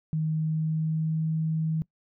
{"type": "tone with pitch glide", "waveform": "sine", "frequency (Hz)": [157, 159.1], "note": ["D#3", "D#3"], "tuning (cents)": [16, 39], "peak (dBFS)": -24, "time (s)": [0.13, 1.82], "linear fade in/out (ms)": 0, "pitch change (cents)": 23, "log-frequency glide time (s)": [0.3, 1.29], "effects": ["noise-tail reverb RT60 0.1 s tail -22 dB re dry"]}